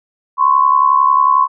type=tone pair together; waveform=sine; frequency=1026 / 1097.1 Hz; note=C6 / C#6; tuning=-34 / -18 cents; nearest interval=minor second; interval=116 cents; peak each=-11 dBFS; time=0.37-1.48 s; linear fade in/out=50 ms; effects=none